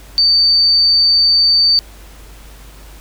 sine tone, 4584 Hz, D8, 43 cents flat, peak -8 dBFS, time 0.18-1.79 s, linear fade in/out 0 ms, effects added 50 Hz sine -36 dBFS peak until 3 s + pink hiss -42 dBFS RMS until 3 s

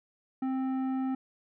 sine tone with tanh clipping, 262.6 Hz, C4, 6 cents sharp, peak -30 dBFS, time 0.42-1.15 s, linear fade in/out 5 ms, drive 11 dB, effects none

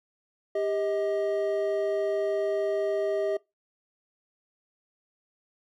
triangle tone pair together, 397.5 / 631 Hz, G4 / D#5, +24 / +24 cents, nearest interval minor sixth, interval 800 cents, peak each -26 dBFS, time 0.55-3.37 s, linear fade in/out 5 ms, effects noise-tail reverb RT60 0.2 s tail -22 dB re dry

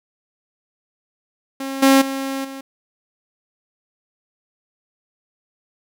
sawtooth tone with level steps, 270 Hz, C#4, 45 cents flat, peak -21 / -6 / -19 / -27 dBFS, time 1.6-2.61 s, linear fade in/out 5 ms, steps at 1.82 / 2.01 / 2.44 s, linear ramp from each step 10 ms, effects none

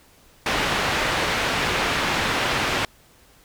white low-pass noise, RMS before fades -23 dBFS, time 0.46-2.85 s, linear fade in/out 2 ms, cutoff 2500 Hz, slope 12 dB/octave, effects pink hiss -54 dBFS RMS until 3.44 s

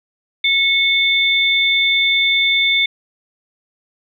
sine tone pair together, 2200 / 3555 Hz, C#7 / A7, -14 / +17 cents, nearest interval minor sixth, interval 831 cents, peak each -15 dBFS, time 0.44-2.86 s, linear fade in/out 5 ms, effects none

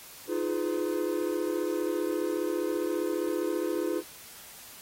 triangle chord, F half-diminished seventh, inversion third, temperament just, 314.3 / 349.2 / 419.1 / 502.9 Hz, Eb4 / F4 / Ab4 / Cb5, +18 / 0 / +16 / +31 cents, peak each -31 / -29 / -32 / -33 dBFS, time 0.27-4.03 s, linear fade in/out 50 ms, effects white hiss -48 dBFS RMS until 4.81 s + AAC 48 kbps

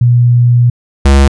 sine / square tone pair in turn, 121.1 / 68.85 Hz, B2 / C#2, -34 / -11 cents, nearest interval minor seventh, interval 977 cents, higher first, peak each -4 dBFS, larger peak neither, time 0.01-0.7 / 1.05-1.28 s, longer first, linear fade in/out 5 ms, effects resampled to 22050 Hz

